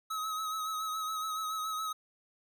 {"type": "tone with vibrato", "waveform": "square", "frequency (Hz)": 1278, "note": "D#6", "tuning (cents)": 46, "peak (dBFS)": -34, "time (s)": [0.1, 1.93], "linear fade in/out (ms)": 10, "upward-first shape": "triangle", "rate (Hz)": 7.1, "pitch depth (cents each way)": 41, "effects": []}